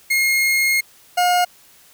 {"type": "tone pair in turn", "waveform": "40% pulse", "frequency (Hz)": [2147, 715.2], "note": ["C7", "F5"], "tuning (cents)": [44, 41], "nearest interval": "octave + perfect fifth", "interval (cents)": 1903, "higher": "first", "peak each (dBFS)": [-14, -13], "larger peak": "second", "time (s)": [[0.1, 0.81], [1.17, 1.45]], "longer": "first", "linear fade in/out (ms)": 10, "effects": ["white hiss -50 dBFS RMS until 1.93 s"]}